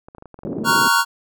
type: clicks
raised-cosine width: 1 ms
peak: -25 dBFS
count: 12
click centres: 0.085 / 0.149 / 0.183 / 0.224 / 0.257 / 0.343 / 0.39 / 0.434 / 0.472 / 0.53 / 0.585 / 0.637 s
type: band-pass noise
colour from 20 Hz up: white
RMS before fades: -26 dBFS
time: 0.45-0.88 s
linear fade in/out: 0 ms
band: 140 to 400 Hz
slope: 24 dB/octave
type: chord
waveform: square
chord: Gb major seventh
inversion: first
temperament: equal with one note detuned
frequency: 932.3 / 1108.7 / 1396.9 / 1484.3 Hz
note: Bb5 / Db6 / F6 / Gb6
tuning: 0 / 0 / 0 / +5 cents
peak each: -20 dBFS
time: 0.64-1.05 s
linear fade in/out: 50 ms
effects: none